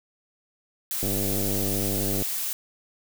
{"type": "noise", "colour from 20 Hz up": "blue", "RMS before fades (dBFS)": -29, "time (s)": [0.91, 2.53], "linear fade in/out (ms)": 0}
{"type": "click train", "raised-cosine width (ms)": 2, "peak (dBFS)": -17, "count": 119, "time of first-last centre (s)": [1.03, 2.223], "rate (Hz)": 98.9}
{"effects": []}